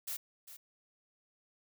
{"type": "noise with echo", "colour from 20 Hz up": "blue", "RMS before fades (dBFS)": -39, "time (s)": [0.07, 0.17], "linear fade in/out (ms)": 10, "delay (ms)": 400, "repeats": 1, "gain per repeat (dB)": -12, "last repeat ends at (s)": 0.57, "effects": []}